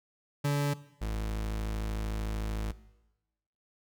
40% pulse tone pair in turn, 143.8 / 53.31 Hz, D3 / G#1, -36 / +46 cents, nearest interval octave + perfect fourth, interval 1718 cents, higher first, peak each -25 / -30 dBFS, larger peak first, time 0.44-0.74 / 1.01-2.72 s, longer second, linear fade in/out 10 ms, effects noise-tail reverb RT60 1.0 s tail -18 dB re dry

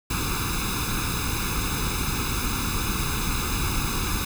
pink noise with comb filter, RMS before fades -26 dBFS, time 0.1-4.25 s, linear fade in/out 5 ms, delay 0.79 ms, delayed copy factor +1, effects none

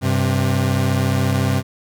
30% pulse tone pair together, 97.25 / 131.4 Hz, G2 / C3, -13 / +8 cents, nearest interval perfect fourth, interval 521 cents, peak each -16 dBFS, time 0.01-1.63 s, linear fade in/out 50 ms, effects none

